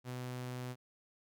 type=tone; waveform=sawtooth; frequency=125.4 Hz; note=B2; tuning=27 cents sharp; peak=-36 dBFS; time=0.04-0.76 s; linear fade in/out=50 ms; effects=none